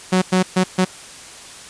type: tone bursts at uneven times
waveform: sawtooth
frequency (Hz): 185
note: F#3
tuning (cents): 0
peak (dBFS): -9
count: 4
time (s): 0.12-0.22 / 0.32-0.43 / 0.56-0.64 / 0.78-0.85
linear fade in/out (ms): 10
effects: white hiss -38 dBFS RMS until 1.69 s + resampled to 22050 Hz